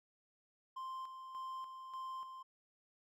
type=tone with tremolo; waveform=triangle; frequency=1046.5 Hz; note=C6; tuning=in tune; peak=-40 dBFS; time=0.76-2.43 s; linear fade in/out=10 ms; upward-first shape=square; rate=1.7 Hz; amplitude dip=50%; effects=none